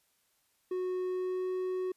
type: tone with pitch glide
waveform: triangle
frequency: 367.1 to 369.7 Hz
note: F#4 to F#4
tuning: -14 to -1 cents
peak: -29 dBFS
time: 0.71-1.92 s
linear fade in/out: 5 ms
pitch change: +13 cents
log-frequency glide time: 1.06-1.5 s
effects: white hiss -73 dBFS RMS until 1.96 s + resampled to 32000 Hz